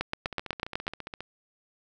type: two click trains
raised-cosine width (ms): 0.3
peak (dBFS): -21 / -12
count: 15 / 8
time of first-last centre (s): 0.26-1.206 / 0.01-0.88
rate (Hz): 14.8 / 8.05
effects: none